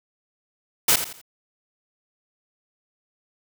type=noise with echo; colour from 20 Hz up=white; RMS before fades=-17 dBFS; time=0.88-0.96 s; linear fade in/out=5 ms; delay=85 ms; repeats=3; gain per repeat=-10 dB; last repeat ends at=1.215 s; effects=none